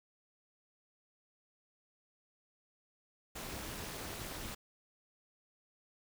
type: noise with amplitude modulation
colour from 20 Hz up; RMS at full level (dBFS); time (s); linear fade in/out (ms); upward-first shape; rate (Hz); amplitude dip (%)
pink; -40; 3.35-4.55; 10; sine; 255; 80
effects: none